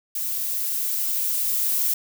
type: noise with level ramp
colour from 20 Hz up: violet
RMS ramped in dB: -27 to -22 dBFS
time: 0.15-1.94 s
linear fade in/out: 5 ms
effects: none